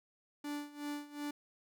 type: tone with tremolo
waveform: 45% pulse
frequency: 292.3 Hz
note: D4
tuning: 8 cents flat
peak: -37 dBFS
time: 0.44-1.31 s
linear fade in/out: 5 ms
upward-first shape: sine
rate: 2.7 Hz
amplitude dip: 85%
effects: none